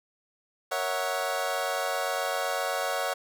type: chord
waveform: 25% pulse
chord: F# dominant seventh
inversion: first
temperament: equal with one note detuned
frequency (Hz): 466.2 / 554.4 / 652.4 / 740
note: A#4 / C#5 / E5 / F#5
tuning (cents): 0 / 0 / -18 / 0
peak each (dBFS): -34 / -28 / -30 / -28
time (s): 0.71-3.14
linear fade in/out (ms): 10
effects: none